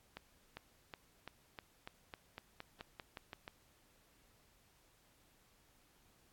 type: accelerating click train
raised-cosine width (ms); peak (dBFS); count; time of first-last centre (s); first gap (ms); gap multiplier
0.3; -30; 14; 0.17-3.479; 400; 0.92
effects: pink hiss -70 dBFS RMS until 6.32 s + AAC 64 kbps

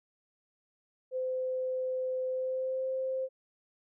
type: tone with pitch glide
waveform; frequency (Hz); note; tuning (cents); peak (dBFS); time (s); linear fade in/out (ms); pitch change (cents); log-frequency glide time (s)
sine; 514 to 523.6; C5 to C5; -31 to +1; -30; 1.11-3.29; 50; +32; 2.28-2.88
effects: none

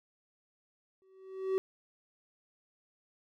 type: tone with exponential growth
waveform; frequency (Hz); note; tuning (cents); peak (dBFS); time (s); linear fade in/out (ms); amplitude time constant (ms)
triangle; 380.7; F#4; +49; -23; 1.02-1.58; 0; 120
effects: none

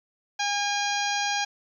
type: harmonic tone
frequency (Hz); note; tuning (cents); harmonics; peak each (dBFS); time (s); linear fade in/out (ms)
813; G#5; -37; 1 / 2 / 3 / 4 / 5 / 6 / 7 / 8; -28 / -31 / -33 / -34 / -35 / -36 / -36 / -37; 0.39-1.45; 10
effects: 10-bit

